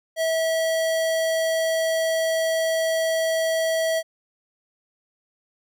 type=tone; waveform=square; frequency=649 Hz; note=E5; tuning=27 cents flat; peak=-21 dBFS; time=0.16-4.03 s; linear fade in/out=50 ms; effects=none